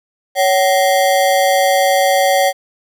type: ring-modulated tone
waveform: square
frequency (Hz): 659.3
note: E5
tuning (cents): 0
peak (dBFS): -8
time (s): 0.35-2.53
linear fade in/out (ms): 50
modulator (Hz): 100
effects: 8-bit